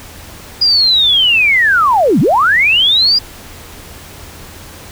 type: linear two-way sweep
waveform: sine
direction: down then up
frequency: 4926 to 129.4 to 4926 Hz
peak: -7 dBFS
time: 0.61-3.19 s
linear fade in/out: 10 ms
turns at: 2.2 s
effects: added 84 Hz sine -40 dBFS peak until 4.91 s + pink hiss -34 dBFS RMS until 4.91 s